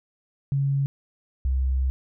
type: tone pair in turn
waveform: sine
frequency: 138.59 / 65.41 Hz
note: C#3 / C2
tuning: 0 / 0 cents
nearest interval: octave + minor second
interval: 1300 cents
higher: first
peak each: -20 dBFS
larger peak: neither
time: 0.52-0.86 / 1.45-1.9 s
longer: second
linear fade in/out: 0 ms
effects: none